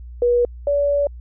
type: tone pair in turn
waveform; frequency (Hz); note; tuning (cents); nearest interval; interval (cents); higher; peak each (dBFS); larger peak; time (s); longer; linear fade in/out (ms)
sine; 483.3 / 572.4; B4 / D5; -38 / -45; minor third; 293; second; -13 / -15; first; 0.22-0.45 / 0.67-1.07; second; 2
effects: added 60 Hz sine -33 dBFS peak until 1.2 s